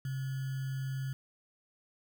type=tone with sample-and-hold; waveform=sine; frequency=133.6 Hz; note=C3; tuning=36 cents sharp; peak=-33 dBFS; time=0.05-1.13 s; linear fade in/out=2 ms; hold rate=1575 Hz; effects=none